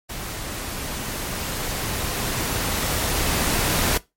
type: noise with level ramp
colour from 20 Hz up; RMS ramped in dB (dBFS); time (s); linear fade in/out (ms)
pink; -32 to -20; 0.09-3.98; 10
effects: noise-tail reverb RT60 0.2 s tail -19 dB re dry + MP3 64 kbps